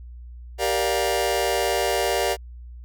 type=chord; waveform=sawtooth; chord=G minor seventh; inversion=none; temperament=just; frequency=392 / 470.4 / 588 / 705.6 Hz; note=G4 / Bb4 / D5 / F5; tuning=0 / +16 / +2 / +18 cents; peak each=-22 dBFS; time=0.58-2.37 s; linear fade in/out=50 ms; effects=added 60 Hz sine -37 dBFS peak until 2.84 s